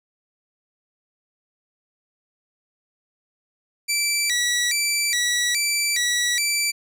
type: tone with vibrato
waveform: 15% pulse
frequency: 2125 Hz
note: C7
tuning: 26 cents sharp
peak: -13 dBFS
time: 3.88-6.72 s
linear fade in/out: 20 ms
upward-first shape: square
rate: 1.2 Hz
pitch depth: 160 cents each way
effects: none